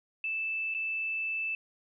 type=tone with dropouts; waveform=sine; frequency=2637 Hz; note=E7; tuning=in tune; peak=-30 dBFS; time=0.24-1.55 s; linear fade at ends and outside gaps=2 ms; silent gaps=0.741-0.747 s; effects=none